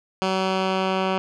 10% pulse tone with low-pass filter sweep, 189.2 Hz, F#3, 39 cents sharp, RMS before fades -23 dBFS, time 0.22-1.18 s, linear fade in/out 0 ms, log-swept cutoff 4700 to 2800 Hz, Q 1.1, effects none

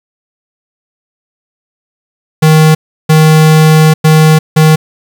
square tone bursts at uneven times, 156.5 Hz, D#3, 10 cents sharp, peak -3 dBFS, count 4, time 2.42-2.75 / 3.09-3.94 / 4.04-4.39 / 4.56-4.76 s, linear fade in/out 10 ms, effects 7-bit

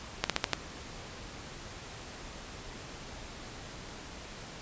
slowing click train, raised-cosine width 0.2 ms, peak -8 dBFS, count 5, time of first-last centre 0.24-0.533 s, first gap 57 ms, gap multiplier 1.17, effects pink hiss -45 dBFS RMS until 4.61 s + resampled to 16000 Hz

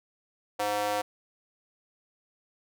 square tone with high-pass filter, 103.83 Hz, G#2, in tune, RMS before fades -29 dBFS, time 0.59-1.02 s, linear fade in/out 10 ms, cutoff 620 Hz, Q 2.6, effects none

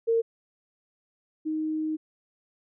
sine tone pair in turn, 457.7 / 312 Hz, A#4 / D#4, -32 / +5 cents, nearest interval perfect fifth, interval 663 cents, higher first, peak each -20 / -26 dBFS, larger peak first, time 0.07-0.22 / 1.45-1.97 s, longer second, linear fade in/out 20 ms, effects none

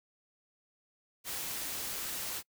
white noise, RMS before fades -38 dBFS, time 1.24-2.43 s, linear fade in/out 50 ms, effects noise-tail reverb RT60 0.1 s tail -26 dB re dry

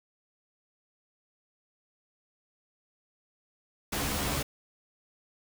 pink noise with comb filter, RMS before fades -31 dBFS, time 3.92-4.43 s, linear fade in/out 10 ms, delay 14 ms, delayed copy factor +0.75, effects none

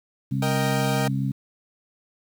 harmonic tone, 67 Hz, C2, 42 cents sharp, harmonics 2 / 3 / 4, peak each -24 / -28 / -30 dBFS, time 0.31-1.32 s, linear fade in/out 10 ms
sawtooth chord, Eb major, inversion second, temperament equal, 466.2 / 622.3 / 784 Hz, Bb4 / Eb5 / G5, 0 / 0 / 0 cents, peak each -25 dBFS, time 0.42-1.08 s, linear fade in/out 5 ms
effects 9-bit

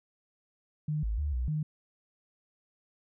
sine tone with pitch steps, 151.7 / 53.6 / 73.5 / 61.8 / 153.1 Hz, D#3 / A1 / D2 / B1 / D#3, -44 / -45 / +2 / +2 / -28 cents, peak -28 dBFS, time 0.88-1.63 s, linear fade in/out 5 ms, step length 150 ms, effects none

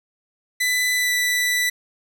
sawtooth tone with pitch glide, 1997 to 1976.3 Hz, B6 to B6, +19 to +1 cents, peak -15 dBFS, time 0.6-1.7 s, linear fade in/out 10 ms, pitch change -18 cents, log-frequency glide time 0.94-1.12 s, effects none

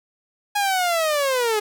sawtooth linear sweep, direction down, 830.6 to 413.1 Hz, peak -15 dBFS, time 0.55-1.6 s, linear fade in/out 10 ms, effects none

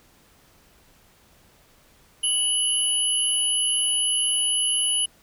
sine tone pair together, 2960 / 10542 Hz, F#7 / E9, 0 / -1 cents, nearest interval octave + minor seventh, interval 2199 cents, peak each -22 dBFS, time 2.23-5.06 s, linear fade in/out 10 ms, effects tanh soft clip ceiling -13 dBFS + pink hiss -57 dBFS RMS until 5.22 s

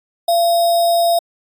sine tone with sample-and-hold, 683 Hz, F5, 39 cents flat, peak -11 dBFS, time 0.28-1.19 s, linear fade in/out 5 ms, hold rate 4410 Hz, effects AAC 64 kbps

